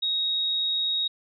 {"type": "tone", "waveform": "sine", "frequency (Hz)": 3772, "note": "A#7", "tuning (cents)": 20, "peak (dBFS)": -23, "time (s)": [0.02, 1.08], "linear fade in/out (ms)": 10, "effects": []}